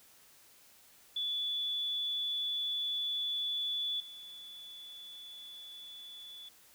sine tone with level steps, 3448 Hz, A7, 36 cents flat, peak -32 / -46 dBFS, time 1.16-6.49 s, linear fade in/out 5 ms, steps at 4 s, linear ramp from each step 2 ms, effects white hiss -61 dBFS RMS until 6.74 s

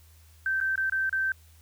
sine tone with dropouts, 1555 Hz, G6, 14 cents flat, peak -24 dBFS, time 0.46-1.32 s, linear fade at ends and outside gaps 2 ms, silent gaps 0.603-0.611 / 0.757-0.777 / 0.898-0.922 / 1.095-1.127 s, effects added 80 Hz sine -53 dBFS peak until 1.61 s + white hiss -61 dBFS RMS until 1.61 s

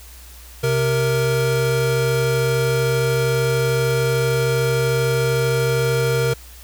square tone pair together, 131 / 466.2 Hz, C3 / A#4, +2 / 0 cents, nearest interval octave + minor seventh, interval 2198 cents, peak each -20 dBFS, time 0.63-6.34 s, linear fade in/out 10 ms, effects added 60 Hz sine -40 dBFS peak until 6.63 s + white hiss -44 dBFS RMS until 6.63 s

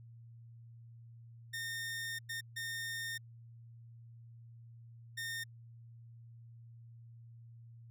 sawtooth tone bursts at uneven times, 1827 Hz, A#6, 35 cents flat, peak -35 dBFS, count 4, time 1.53-2.19 / 2.29-2.41 / 2.56-3.18 / 5.17-5.44 s, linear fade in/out 10 ms, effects added 116 Hz sine -52 dBFS peak until 7.9 s

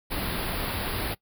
pink band-stop noise, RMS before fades -30 dBFS, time 0.1-1.15 s, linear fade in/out 20 ms, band 4900 to 9800 Hz, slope 96 dB/octave, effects noise-tail reverb RT60 0.1 s tail -21 dB re dry

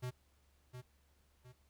square tone with echo, 125.5 Hz, B2, 28 cents sharp, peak -39 dBFS, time 0.02-0.11 s, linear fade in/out 20 ms, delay 710 ms, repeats 2, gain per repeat -8 dB, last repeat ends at 1.53 s, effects added 70 Hz sine -70 dBFS peak until 1.69 s + pink hiss -75 dBFS RMS until 1.69 s

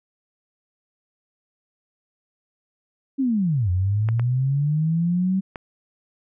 sine linear two-way sweep, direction down then up, 279.8 to 87.5 to 193.1 Hz, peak -18 dBFS, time 3.18-5.41 s, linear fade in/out 20 ms, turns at 3.7 s
clicks, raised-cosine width 0.5 ms, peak -17 dBFS, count 3, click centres 4.088 / 4.196 / 5.558 s
effects none

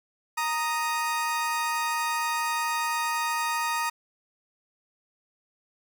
30% pulse tone pair together, 932.3 / 1244.5 Hz, A#5 / D#6, 0 / 0 cents, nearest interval perfect fourth, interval 500 cents, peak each -25 / -27 dBFS, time 0.37-3.9 s, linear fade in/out 10 ms, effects none

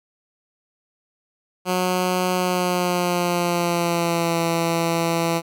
10% pulse tone with pitch glide, 182.4 to 167.26 Hz, F#3 to E3, -24 to +26 cents, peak -11 dBFS, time 1.65-5.42 s, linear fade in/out 50 ms, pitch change -150 cents, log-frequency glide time 2.34-4.41 s, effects none

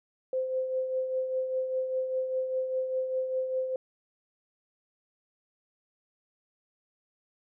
sine tone with tremolo, 518 Hz, C5, 17 cents flat, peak -25 dBFS, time 0.33-3.76 s, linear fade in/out 2 ms, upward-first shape triangle, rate 5 Hz, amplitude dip 55%, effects none

